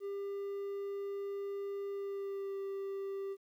triangle tone with pitch glide, 398.9 to 392.3 Hz, G4 to G4, +30 to +1 cents, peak -35 dBFS, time 0-3.37 s, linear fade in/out 50 ms, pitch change -29 cents, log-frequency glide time 1.91-2.58 s, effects 12-bit

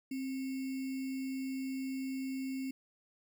sine tone with sample-and-hold, 264.5 Hz, C4, 19 cents sharp, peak -35 dBFS, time 0.11-2.71 s, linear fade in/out 5 ms, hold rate 2450 Hz, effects none

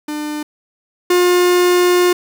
45% pulse tone pair in turn, 300 / 356.8 Hz, D4 / F4, +37 / +37 cents, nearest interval minor third, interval 300 cents, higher second, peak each -21 / -10 dBFS, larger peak second, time 0.08-0.43 / 1.1-2.13 s, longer second, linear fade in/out 5 ms, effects 7-bit

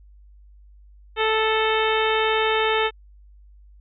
harmonic tone with a mistuned harmonic, 438.9 Hz, A4, 4 cents flat, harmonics 1 / 2 / 3 / 4 / 5 / 6 / 7 / 8, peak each -22 / -25 / -27 / -28 / -29 / -30 / -30 / -31 dBFS, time 1.16-2.91 s, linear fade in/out 50 ms, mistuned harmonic 8, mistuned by +70 cents, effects added 50 Hz sine -46 dBFS peak until 3.8 s

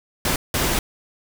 pink noise bursts at uneven times, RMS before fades -21 dBFS, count 2, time 0.25-0.36 / 0.54-0.79 s, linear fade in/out 2 ms, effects none

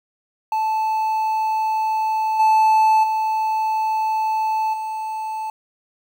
triangle tone with level steps, 874 Hz, A5, 12 cents flat, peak -16 / -10 / -16 / -22 dBFS, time 0.52-5.5 s, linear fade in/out 2 ms, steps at 2.39 / 3.03 / 4.73 s, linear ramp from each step 10 ms, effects 8-bit

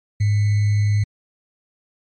sine tone with sample-and-hold, 103.83 Hz, G#2, in tune, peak -14 dBFS, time 0.2-1.04 s, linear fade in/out 10 ms, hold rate 2100 Hz, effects MP3 32 kbps

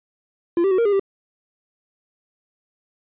triangle tone with pitch steps, 342.7 / 390.3 / 372.9 / 465.6 / 407.6 / 392 Hz, F4 / G4 / F#4 / A#4 / G#4 / G4, -33 / -8 / +14 / -2 / -32 / 0 cents, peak -13 dBFS, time 0.57-0.996 s, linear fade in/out 2 ms, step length 71 ms, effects resampled to 8000 Hz

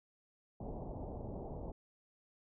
pink low-pass noise, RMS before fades -44 dBFS, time 0.6-1.72 s, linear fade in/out 5 ms, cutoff 860 Hz, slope 48 dB/octave, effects none

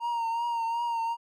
triangle tone with vibrato, 930 Hz, A#5, 4 cents flat, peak -25 dBFS, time 0-1.17 s, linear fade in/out 50 ms, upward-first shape triangle, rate 2.7 Hz, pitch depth 44 cents each way, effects none

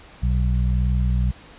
harmonic tone, 61.74 Hz, B1, in tune, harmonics 1 / 2 / 3, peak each -18 / -24 / -28 dBFS, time 0.22-1.32 s, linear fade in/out 20 ms, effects pink hiss -46 dBFS RMS until 1.58 s + resampled to 8000 Hz

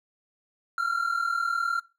triangle tone pair together, 1357.1 / 1396.9 Hz, E6 / F6, +50 / 0 cents, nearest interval minor second, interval 50 cents, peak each -26 dBFS, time 0.78-1.8 s, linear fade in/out 2 ms, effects noise-tail reverb RT60 0.3 s tail -22 dB re dry

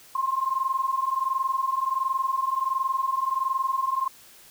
sine tone pair together, 1046.5 / 1067.9 Hz, C6 / C6, 0 / +35 cents, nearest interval unison, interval 35 cents, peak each -27 / -25 dBFS, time 0.15-4.08 s, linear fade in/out 5 ms, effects white hiss -51 dBFS RMS until 4.5 s

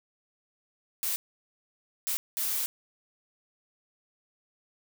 blue noise bursts at uneven times, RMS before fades -30 dBFS, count 3, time 1.03-1.16 / 2.07-2.17 / 2.37-2.66 s, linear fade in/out 0 ms, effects none

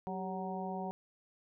harmonic tone with a mistuned harmonic, 186.8 Hz, F#3, 17 cents sharp, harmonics 1 / 2 / 3 / 4 / 5, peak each -40 / -44 / -46 / -41 / -45 dBFS, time 0.07-0.91 s, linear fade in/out 0 ms, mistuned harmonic 2, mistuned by +76 cents, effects none

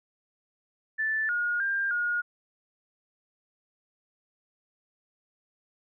sine tone with pitch steps, 1757 / 1435 / 1595 / 1435 Hz, A6 / F6 / G6 / F6, -3 / +47 / +30 / +47 cents, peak -25 dBFS, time 0.98-2.22 s, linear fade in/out 20 ms, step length 310 ms, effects none

